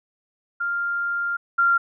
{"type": "tone pair in turn", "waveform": "sine", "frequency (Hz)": [1396.9, 1385.6], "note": ["F6", "F6"], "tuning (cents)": [0, -14], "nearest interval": "unison", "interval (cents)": 14, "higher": "first", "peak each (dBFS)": [-22, -15], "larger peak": "second", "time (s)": [[0.6, 1.37], [1.58, 1.78]], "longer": "first", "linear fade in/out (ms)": 10, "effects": []}